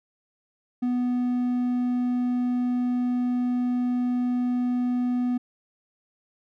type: tone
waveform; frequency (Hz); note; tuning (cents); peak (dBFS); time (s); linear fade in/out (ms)
triangle; 246.9; B3; 0; -20; 0.82-5.38; 10
effects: none